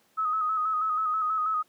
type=tone with vibrato; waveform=sine; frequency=1271 Hz; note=D#6; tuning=36 cents sharp; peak=-24 dBFS; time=0.17-1.63 s; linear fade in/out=20 ms; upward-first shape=square; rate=6.2 Hz; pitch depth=34 cents each way; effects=pink hiss -65 dBFS RMS until 1.68 s + high-pass 200 Hz 12 dB/octave

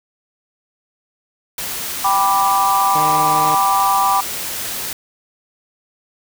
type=noise; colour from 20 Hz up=white; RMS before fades=-25 dBFS; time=1.58-4.93 s; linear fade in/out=2 ms
type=chord; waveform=sine; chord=G major; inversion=none; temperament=equal; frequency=784 / 987.8 / 1174.7 Hz; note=G5 / B5 / D6; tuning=0 / 0 / 0 cents; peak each=-17 dBFS; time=2.04-4.21 s; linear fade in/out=10 ms
type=tone with vibrato; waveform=10% pulse; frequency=153.2 Hz; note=D#3; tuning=27 cents flat; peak=-15 dBFS; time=2.95-3.55 s; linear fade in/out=2 ms; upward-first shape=sine; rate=18 Hz; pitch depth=11 cents each way
effects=none

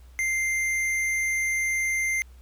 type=tone with hard clipping; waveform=triangle; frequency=2093 Hz; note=C7; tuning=in tune; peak=-25 dBFS; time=0.19-2.22 s; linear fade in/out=0 ms; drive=14 dB; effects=added 62 Hz sine -46 dBFS peak until 2.41 s + pink hiss -61 dBFS RMS until 2.41 s

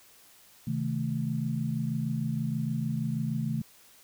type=chord; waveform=sine; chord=A diminished; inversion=first; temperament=just; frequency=132 / 158.4 / 220 Hz; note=C3 / Eb3 / A3; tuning=+16 / +31 / 0 cents; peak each=-32 / -32 / -32 dBFS; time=0.67-3.62 s; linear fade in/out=5 ms; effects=white hiss -57 dBFS RMS until 4.03 s

